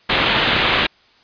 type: low-pass noise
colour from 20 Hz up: white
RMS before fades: -17 dBFS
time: 0.09-0.87 s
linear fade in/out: 10 ms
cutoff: 3800 Hz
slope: 48 dB/octave
effects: white hiss -53 dBFS RMS until 1.23 s + resampled to 11025 Hz